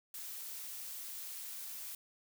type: noise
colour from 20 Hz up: blue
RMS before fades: -45 dBFS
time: 0.14-1.95 s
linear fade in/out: 2 ms
effects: none